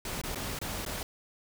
pink noise with dropouts, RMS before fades -36 dBFS, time 0.05-1.03 s, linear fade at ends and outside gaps 2 ms, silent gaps 0.215-0.236 / 0.348-0.356 / 0.589-0.614 / 0.851-0.862 s, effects none

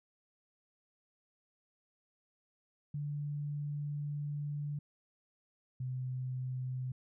sine tone pair in turn, 146.1 / 128.29 Hz, D3 / C3, -9 / -34 cents, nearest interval major second, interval 225 cents, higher first, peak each -35 / -35 dBFS, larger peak neither, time 2.94-4.79 / 5.8-6.92 s, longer first, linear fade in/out 5 ms, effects none

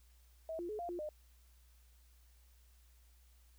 sine tone with pitch steps, 645 / 347.3 / 425.3 / 694 / 350.6 / 607 Hz, E5 / F4 / G#4 / F5 / F4 / D#5, -38 / -10 / +41 / -11 / +7 / -43 cents, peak -39 dBFS, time 0.49-1.09 s, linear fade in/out 2 ms, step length 100 ms, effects added 60 Hz sine -62 dBFS peak until 3.58 s + white hiss -72 dBFS RMS until 3.58 s

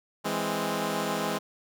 10% pulse chord, E augmented, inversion none, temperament equal, 164.81 / 207.7 / 261.6 Hz, E3 / G#3 / B#3, 0 / 0 / 0 cents, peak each -25 / -22 / -25 dBFS, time 0.24-1.39 s, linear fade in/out 20 ms, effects none

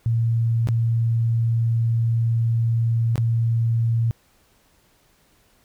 sine tone with dropouts, 115.2 Hz, A#2, 20 cents flat, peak -17 dBFS, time 0.06-4.11 s, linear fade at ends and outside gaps 0 ms, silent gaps 0.673-0.687 / 3.157-3.179 s, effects pink hiss -60 dBFS RMS until 5.64 s

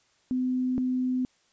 sine tone pair in turn, 254.3 / 254.3 Hz, C4 / C4, -49 / -49 cents, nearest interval unison, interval 0 cents, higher neither, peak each -24 dBFS, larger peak neither, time 0.31-0.78 / 0.78-1.25 s, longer neither, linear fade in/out 0 ms, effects white hiss -66 dBFS RMS until 1.52 s + resampled to 16000 Hz

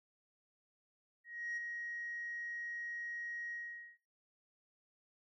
sine tone with ADSR envelope, 1888 Hz, A#6, 22 cents sharp, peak -35 dBFS, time 1.24-3.98 s, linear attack 330 ms, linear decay 15 ms, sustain -5 dB, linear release 460 ms, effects noise-tail reverb RT60 0.3 s tail -18 dB re dry + tanh soft clip ceiling -35 dBFS

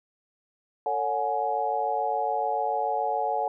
sine tone cluster, 448.4 / 561 / 732 / 839 Hz, A4 / C#5 / F#5 / G#5, +33 / +21 / -19 / +17 cents, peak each -33 / -32 / -28 / -28 dBFS, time 0.86-3.48 s, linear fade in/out 2 ms, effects none

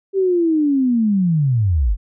sine linear sweep, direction down, 394.5 to 40 Hz, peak -13 dBFS, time 0.13-1.97 s, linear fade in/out 50 ms, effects none

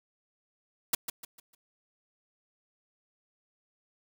white noise with echo, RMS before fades -25 dBFS, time 0.93-0.95 s, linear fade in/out 5 ms, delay 150 ms, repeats 4, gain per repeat -9 dB, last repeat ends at 1.55 s, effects none

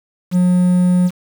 triangle tone with quantisation, 180 Hz, F#3, 47 cents flat, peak -8 dBFS, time 0.31-1.11 s, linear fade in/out 50 ms, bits 6, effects none

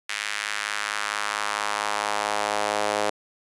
sawtooth tone with high-pass filter sweep, 104.4 Hz, G#2, 10 cents sharp, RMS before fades -27 dBFS, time 0.09-3.1 s, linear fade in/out 5 ms, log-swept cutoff 2000 to 560 Hz, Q 1.6, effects resampled to 24000 Hz

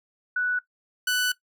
sine / sawtooth tone pair in turn, 1480 / 1490.3 Hz, F#6 / F#6, 0 / +12 cents, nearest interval unison, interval 12 cents, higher second, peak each -22 / -18 dBFS, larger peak second, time 0.36-0.59 / 1.07-1.32 s, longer second, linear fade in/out 5 ms, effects noise-tail reverb RT60 0.1 s tail -17 dB re dry

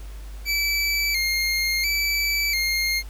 25% pulse tone with vibrato, 2217 Hz, C#7, in tune, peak -17 dBFS, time 0.45-3.03 s, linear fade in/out 50 ms, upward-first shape square, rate 0.72 Hz, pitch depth 71 cents each way, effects added 50 Hz sine -34 dBFS peak until 3.09 s + pink hiss -49 dBFS RMS until 3.09 s

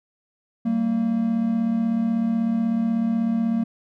triangle tone pair together, 193.08 / 229.3 Hz, G3 / A#3, -26 / -28 cents, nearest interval minor third, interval 298 cents, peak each -25 / -18 dBFS, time 0.65-3.64 s, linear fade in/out 10 ms, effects none

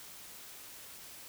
silence, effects white hiss -50 dBFS RMS until 1.28 s

